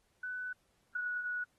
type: tone pair in turn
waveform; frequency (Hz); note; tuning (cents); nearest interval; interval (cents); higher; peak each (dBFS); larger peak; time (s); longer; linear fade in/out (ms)
sine; 1496 / 1466.1; F#6 / F#6; +19 / -16; unison; 35; first; -37 / -34; second; 0.23-0.53 / 0.95-1.44; second; 5
effects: pink hiss -75 dBFS RMS until 1.58 s + AAC 32 kbps